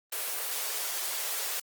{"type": "high-pass noise", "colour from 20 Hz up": "white", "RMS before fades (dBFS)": -33, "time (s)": [0.12, 1.6], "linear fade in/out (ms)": 5, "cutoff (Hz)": 390, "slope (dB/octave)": 48, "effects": ["Opus 24 kbps"]}